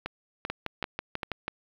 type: two click trains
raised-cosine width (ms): 0.3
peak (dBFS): -14 / -15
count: 7 / 4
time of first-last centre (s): 0.5-1.48 / 0.06-1.232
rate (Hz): 6.12 / 2.56
effects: low-pass 4000 Hz 12 dB/octave + 8-bit